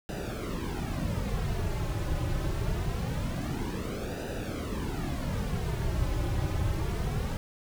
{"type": "noise with flanger", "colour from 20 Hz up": "brown", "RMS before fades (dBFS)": -31, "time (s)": [0.09, 7.37], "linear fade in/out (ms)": 0, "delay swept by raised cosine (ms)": [0.91, 4.41], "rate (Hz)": 0.24, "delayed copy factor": -0.75, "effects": []}